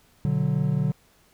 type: chord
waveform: triangle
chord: B minor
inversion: none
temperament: equal with one note detuned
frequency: 122.05 / 146.83 / 185 Hz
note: B2 / D3 / F#3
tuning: -20 / 0 / 0 cents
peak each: -26 / -21 / -25 dBFS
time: 0.25-0.92 s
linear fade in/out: 0 ms
effects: pink hiss -60 dBFS RMS until 1.33 s